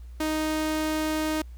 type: tone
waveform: sawtooth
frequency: 311.1 Hz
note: D#4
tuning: in tune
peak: -21 dBFS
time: 0.2-1.42 s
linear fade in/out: 5 ms
effects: added 60 Hz sine -39 dBFS peak until 1.57 s + pink hiss -63 dBFS RMS until 1.57 s